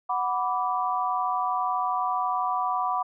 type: chord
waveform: sine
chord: B minor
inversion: second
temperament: equal with one note detuned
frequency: 740 / 987.8 / 1165.9 Hz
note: F#5 / B5 / D6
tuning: 0 / 0 / -13 cents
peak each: -28 dBFS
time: 0.09-3.03 s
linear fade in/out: 10 ms
effects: none